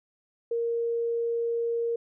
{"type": "tone", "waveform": "sine", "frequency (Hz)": 466.2, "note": "A#4", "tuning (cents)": 0, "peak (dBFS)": -25, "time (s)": [0.51, 1.96], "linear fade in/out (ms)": 5, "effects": []}